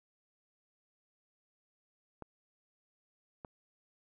clicks, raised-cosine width 1 ms, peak -30 dBFS, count 2, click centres 2.223 / 3.448 s, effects none

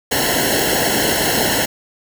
pink noise with comb filter, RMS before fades -17 dBFS, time 0.11-1.66 s, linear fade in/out 10 ms, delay 0.83 ms, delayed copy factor -1, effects none

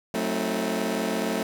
20% pulse chord, F# diminished seventh, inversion none, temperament just, 185 / 222 / 266.4 / 319.7 Hz, F#3 / A3 / C4 / Eb4, 0 / +16 / +31 / +47 cents, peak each -27 / -23 / -27 / -28 dBFS, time 0.14-1.43 s, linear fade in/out 2 ms, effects none

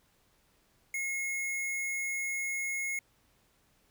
sine tone with sample-and-hold, 2160 Hz, C#7, 45 cents flat, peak -31 dBFS, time 0.94-2.99 s, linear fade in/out 2 ms, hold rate 8820 Hz, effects pink hiss -69 dBFS RMS until 3.9 s

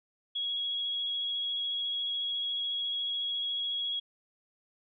sine tone with vibrato, 3322 Hz, G#7, in tune, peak -30 dBFS, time 0.35-4 s, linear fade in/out 10 ms, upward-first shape sine, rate 14 Hz, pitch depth 12 cents each way, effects none

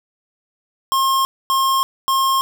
square tone bursts, 1071 Hz, C6, 40 cents sharp, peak -15 dBFS, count 3, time 0.92-2.41 s, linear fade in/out 0 ms, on 330 ms, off 250 ms, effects none

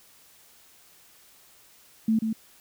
sine tone with echo, 221.5 Hz, A3, 12 cents sharp, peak -19 dBFS, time 2.08-2.19 s, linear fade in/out 5 ms, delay 140 ms, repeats 1, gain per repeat -5 dB, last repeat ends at 2.33 s, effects white hiss -56 dBFS RMS until 2.6 s

